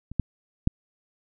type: clicks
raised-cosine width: 5 ms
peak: -25 / -10 / -7 dBFS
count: 3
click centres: 0.116 / 0.197 / 0.674 s
effects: none